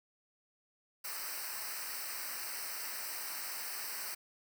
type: noise with comb filter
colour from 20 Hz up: white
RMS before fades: -41 dBFS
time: 1.04-4.15 s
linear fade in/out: 10 ms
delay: 0.29 ms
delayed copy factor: -1
effects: none